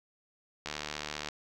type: click train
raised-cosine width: 0.2 ms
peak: -18 dBFS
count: 48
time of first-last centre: 0.66-1.287 s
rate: 75 Hz
effects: none